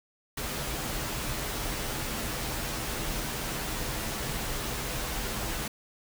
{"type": "noise with comb filter", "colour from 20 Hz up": "pink", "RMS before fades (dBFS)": -33, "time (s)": [0.37, 5.68], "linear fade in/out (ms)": 5, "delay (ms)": 11, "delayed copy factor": -0.5, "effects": []}